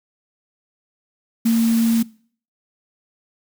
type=tone in noise; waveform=sine; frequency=228.9 Hz; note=A#3; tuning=31 cents flat; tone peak=-13 dBFS; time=1.45-2.03 s; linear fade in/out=10 ms; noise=white; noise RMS=-31 dBFS; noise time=1.45-2.03 s; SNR=+15 dB; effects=noise-tail reverb RT60 0.5 s tail -22 dB re dry

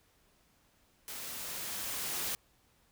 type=noise with level ramp; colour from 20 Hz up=white; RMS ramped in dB=-43 to -35 dBFS; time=1.08-2.35 s; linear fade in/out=0 ms; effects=pink hiss -69 dBFS RMS until 2.91 s

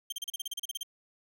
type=tone bursts; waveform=sawtooth; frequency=3166 Hz; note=G7; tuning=17 cents sharp; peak=-30 dBFS; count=13; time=0.1-0.832 s; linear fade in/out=5 ms; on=24 ms; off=35 ms; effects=none

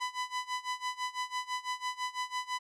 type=tone with tremolo; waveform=sawtooth; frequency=1000 Hz; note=B5; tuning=21 cents sharp; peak=-27 dBFS; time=0-2.59 s; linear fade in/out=20 ms; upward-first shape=sine; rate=6 Hz; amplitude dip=90%; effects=low-pass 7000 Hz 12 dB/octave

